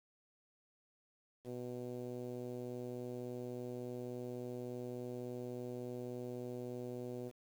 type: tone with low-pass filter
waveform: 10% pulse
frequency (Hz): 123.5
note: B2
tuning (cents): 0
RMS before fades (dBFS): -44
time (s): 1.44-7.32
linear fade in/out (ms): 50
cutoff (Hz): 460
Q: 1.6
effects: 10-bit